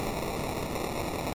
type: noise with sample-and-hold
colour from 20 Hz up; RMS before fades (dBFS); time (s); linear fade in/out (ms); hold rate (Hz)
white; -32; 0-1.33; 0; 1575
effects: MP3 64 kbps